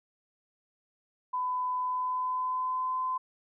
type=tone with pitch glide; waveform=sine; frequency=1004 to 1024.5 Hz; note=B5 to C6; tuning=+28 to -37 cents; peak=-28 dBFS; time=1.33-3.18 s; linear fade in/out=10 ms; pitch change=+35 cents; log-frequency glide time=1.77-3 s; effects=none